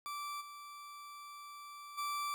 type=tone with level steps; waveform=40% pulse; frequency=1166 Hz; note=D6; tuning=13 cents flat; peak=-39 / -47 / -35 dBFS; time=0.06-2.34 s; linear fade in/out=0 ms; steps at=0.4 / 1.97 s; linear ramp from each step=20 ms; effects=12-bit